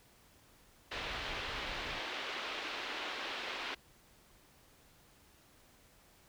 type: band-pass noise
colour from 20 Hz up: white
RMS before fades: -41 dBFS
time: 0.91-3.75 s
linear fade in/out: 10 ms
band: 280 to 3600 Hz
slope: 24 dB/octave
type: noise with tremolo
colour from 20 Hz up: brown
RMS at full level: -48 dBFS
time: 0.92-2 s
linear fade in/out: 10 ms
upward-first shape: sine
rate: 5.4 Hz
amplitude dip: 25%
effects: pink hiss -64 dBFS RMS until 6.28 s